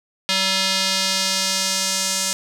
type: tone with band-pass filter sweep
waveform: square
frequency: 191.1 Hz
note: G3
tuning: 44 cents flat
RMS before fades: -21 dBFS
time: 0.29-2.33 s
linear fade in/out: 0 ms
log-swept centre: 4000 to 6900 Hz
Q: 1.6
effects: none